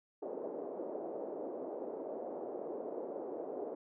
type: band-pass noise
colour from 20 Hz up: pink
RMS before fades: -42 dBFS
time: 0.22-3.75 s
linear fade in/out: 5 ms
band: 350 to 610 Hz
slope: 24 dB/octave
effects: none